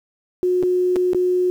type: tone with dropouts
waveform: sine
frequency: 362.6 Hz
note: F#4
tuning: 35 cents flat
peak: -15 dBFS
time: 0.43-1.5 s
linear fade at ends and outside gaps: 0 ms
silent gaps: 0.627-0.634 / 0.959-0.964 / 1.133-1.147 s
effects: 8-bit